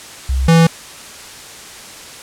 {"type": "tone pair in turn", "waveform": ["sine", "square"], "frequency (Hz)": [65.41, 165.18], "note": ["C2", "E3"], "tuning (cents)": [0, 4], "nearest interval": "octave + major third", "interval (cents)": 1604, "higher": "second", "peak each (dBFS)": [-13, -7], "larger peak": "second", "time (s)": [[0.29, 0.48], [0.48, 0.67]], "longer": "neither", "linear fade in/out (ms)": 5, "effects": ["white hiss -34 dBFS RMS until 2.22 s", "low-pass 9000 Hz 12 dB/octave"]}